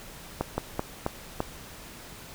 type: slowing click train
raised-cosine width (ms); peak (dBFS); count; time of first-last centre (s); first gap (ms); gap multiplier
1; -12; 5; 0.41-1.404; 170; 1.26
effects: pink hiss -45 dBFS RMS until 2.34 s